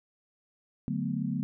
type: chord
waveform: sine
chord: B minor seventh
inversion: first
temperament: equal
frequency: 146.83 / 185 / 220 / 246.9 Hz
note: D3 / F#3 / A3 / B3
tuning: 0 / 0 / 0 / 0 cents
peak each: -34 dBFS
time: 0.88-1.43 s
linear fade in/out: 0 ms
effects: none